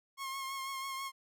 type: tone with vibrato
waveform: sawtooth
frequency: 1079 Hz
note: C#6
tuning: 47 cents flat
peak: -34 dBFS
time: 0.17-1.12 s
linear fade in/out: 50 ms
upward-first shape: triangle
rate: 6.1 Hz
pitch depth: 34 cents each way
effects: none